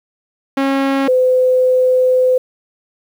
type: tone pair in turn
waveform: sawtooth / sine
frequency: 272.5 / 509.4 Hz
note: C#4 / C5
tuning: -29 / -46 cents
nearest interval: major seventh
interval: 1083 cents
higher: second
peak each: -9 / -9 dBFS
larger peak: neither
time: 0.57-1.08 / 1.08-2.38 s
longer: second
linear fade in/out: 5 ms
effects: low-pass 3000 Hz 12 dB/octave + 7-bit